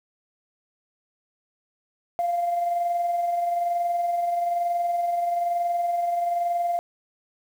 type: tone with amplitude modulation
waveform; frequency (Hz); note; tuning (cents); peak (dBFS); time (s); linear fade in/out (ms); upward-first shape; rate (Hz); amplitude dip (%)
sine; 695; F5; -9; -19; 2.19-6.79; 0; sine; 21.1; 40
effects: tanh soft clip ceiling -17 dBFS + 8-bit